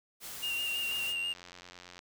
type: noise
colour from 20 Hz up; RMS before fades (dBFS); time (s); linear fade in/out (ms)
white; -43; 0.2-1.15; 50
type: tone with vibrato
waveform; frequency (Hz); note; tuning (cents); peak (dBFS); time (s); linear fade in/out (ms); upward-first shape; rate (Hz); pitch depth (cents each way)
triangle; 2794; F7; 0; -30; 0.42-1.34; 20; square; 6.1; 22
type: click train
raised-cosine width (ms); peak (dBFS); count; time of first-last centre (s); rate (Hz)
0.2; -31; 99; 0.89-1.991; 89
effects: none